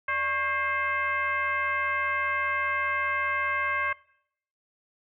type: tone with frequency modulation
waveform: sine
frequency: 1600 Hz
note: G6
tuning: 35 cents sharp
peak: -25 dBFS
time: 0.08-3.93 s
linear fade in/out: 5 ms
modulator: 505 Hz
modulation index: 1.4
effects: noise-tail reverb RT60 0.7 s tail -21 dB re dry